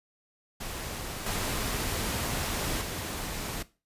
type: noise with level steps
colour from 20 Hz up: pink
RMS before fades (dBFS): -37 / -31 / -35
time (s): 0.6-3.63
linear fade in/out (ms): 10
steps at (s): 1.26 / 2.81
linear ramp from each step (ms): 5
effects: noise-tail reverb RT60 0.3 s tail -18 dB re dry + resampled to 32000 Hz